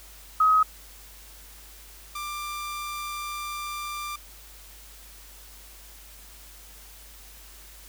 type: tone pair in turn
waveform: sine / sawtooth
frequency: 1267 / 1185.8 Hz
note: D#6 / D6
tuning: +31 / +16 cents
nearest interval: minor second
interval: 115 cents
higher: first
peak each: -16 / -28 dBFS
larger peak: first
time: 0.4-0.63 / 2.15-4.16 s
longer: second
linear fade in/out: 5 ms
effects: added 50 Hz sine -49 dBFS peak until 7.88 s + white hiss -49 dBFS RMS until 7.88 s